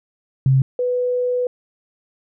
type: tone pair in turn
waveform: sine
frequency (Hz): 133.2 / 495.5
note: C3 / B4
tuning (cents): +31 / +6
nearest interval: octave + major seventh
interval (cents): 2275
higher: second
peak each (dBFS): -11 / -17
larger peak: first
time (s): 0.46-0.62 / 0.79-1.47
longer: second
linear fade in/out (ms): 2
effects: none